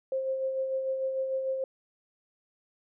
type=tone with tremolo; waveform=sine; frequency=529 Hz; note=C5; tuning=19 cents sharp; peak=-26 dBFS; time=0.12-1.64 s; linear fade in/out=2 ms; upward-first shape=sine; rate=6.7 Hz; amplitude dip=40%; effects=none